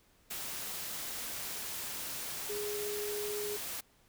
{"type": "tone in noise", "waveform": "sine", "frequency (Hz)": 415.3, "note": "G#4", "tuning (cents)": 0, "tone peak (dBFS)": -36, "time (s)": [2.49, 3.57], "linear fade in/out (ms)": 10, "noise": "white", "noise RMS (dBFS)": -40, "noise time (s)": [0.3, 3.81], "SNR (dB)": 1, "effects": ["pink hiss -67 dBFS RMS until 4.08 s"]}